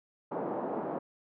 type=band-pass noise; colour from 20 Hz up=white; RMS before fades=-35 dBFS; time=0.31-0.99 s; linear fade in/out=10 ms; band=180 to 830 Hz; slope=24 dB/octave; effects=none